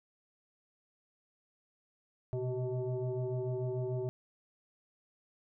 sine tone with frequency modulation, 129.4 Hz, C3, 19 cents flat, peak -32 dBFS, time 2.33-4.09 s, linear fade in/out 0 ms, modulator 252 Hz, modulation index 1.6, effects none

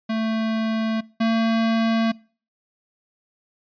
square tone pair in turn, 221.9 / 225.9 Hz, A3 / A3, +15 / +46 cents, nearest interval unison, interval 31 cents, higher second, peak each -22 / -18 dBFS, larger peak second, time 0.09-1.01 / 1.2-2.12 s, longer neither, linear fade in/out 10 ms, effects noise-tail reverb RT60 0.4 s tail -23 dB re dry + resampled to 11025 Hz

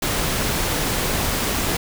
pink noise, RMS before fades -22 dBFS, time 0.02-1.77 s, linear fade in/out 5 ms, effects none

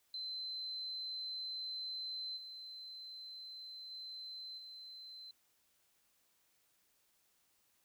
sine tone with level steps, 4071 Hz, C8, 48 cents flat, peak -40 / -47 / -45 / -49 dBFS, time 0.14-5.31 s, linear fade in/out 2 ms, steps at 2.36 / 3.9 / 4.57 s, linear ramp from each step 20 ms, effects white hiss -75 dBFS RMS until 7.84 s

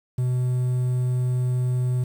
triangle tone with quantisation, 125.5 Hz, B2, 28 cents sharp, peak -18 dBFS, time 0.18-2.04 s, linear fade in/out 5 ms, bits 8, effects none

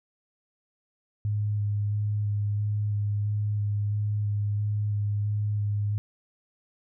sine tone with vibrato, 103.83 Hz, G#2, in tune, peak -24 dBFS, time 1.25-5.98 s, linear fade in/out 0 ms, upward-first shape square, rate 1.5 Hz, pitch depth 11 cents each way, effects none

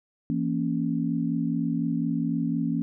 sine chord, A# diminished, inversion second, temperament equal with one note detuned, 167.4 / 233.1 / 277.2 Hz, E3 / A#3 / C#4, +27 / 0 / 0 cents, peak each -28 dBFS, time 0.3-2.82 s, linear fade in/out 0 ms, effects none

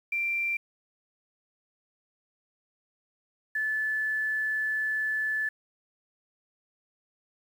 sine tone pair in turn, 2360 / 1737.8 Hz, D7 / A6, +8 / -22 cents, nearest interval perfect fourth, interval 530 cents, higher first, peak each -26 dBFS, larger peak neither, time 0.12-0.57 / 3.55-5.49 s, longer second, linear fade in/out 5 ms, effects 9-bit

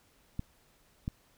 clicks, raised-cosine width 5 ms, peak -21 dBFS, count 2, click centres 0.394 / 1.079 s, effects pink hiss -66 dBFS RMS until 1.37 s

